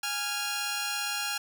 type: tone pair together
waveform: 10% pulse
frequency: 827 / 1390.8 Hz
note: G#5 / F6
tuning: -8 / -8 cents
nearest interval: major sixth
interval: 900 cents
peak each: -25 / -24 dBFS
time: 0.03-1.38 s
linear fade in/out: 5 ms
effects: none